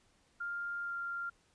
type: tone with pitch glide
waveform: sine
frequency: 1400 to 1390.3 Hz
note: F6 to F6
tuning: +4 to -8 cents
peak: -36 dBFS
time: 0.4-1.3 s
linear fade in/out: 10 ms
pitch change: -12 cents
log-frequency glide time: 0.84-0.92 s
effects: pink hiss -70 dBFS RMS until 1.54 s + resampled to 22050 Hz